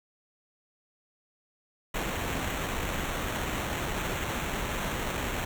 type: noise with sample-and-hold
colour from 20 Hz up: pink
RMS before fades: -32 dBFS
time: 1.94-5.45 s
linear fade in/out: 5 ms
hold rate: 4900 Hz
effects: none